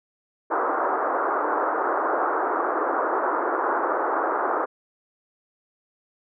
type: band-pass noise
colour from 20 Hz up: white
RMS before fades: -24 dBFS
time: 0.5-4.66 s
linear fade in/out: 20 ms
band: 310 to 1400 Hz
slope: 48 dB/octave
effects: none